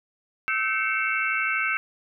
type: tone cluster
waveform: sine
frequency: 1306 / 1544 / 2167 / 2279 / 2677 Hz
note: E6 / G6 / C#7 / C#7 / E7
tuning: -17 / -27 / -40 / +47 / +26 cents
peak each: -30 / -27 / -29 / -31 / -29 dBFS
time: 0.48-1.77 s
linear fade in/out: 0 ms
effects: none